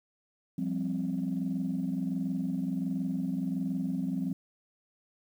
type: chord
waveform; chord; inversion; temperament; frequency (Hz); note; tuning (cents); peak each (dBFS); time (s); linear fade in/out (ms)
sine; F suspended second; none; equal; 174.61 / 196 / 261.6; F3 / G3 / C4; 0 / 0 / 0; -33 / -33 / -32; 0.58-4.33; 5
effects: tanh soft clip ceiling -22 dBFS + 10-bit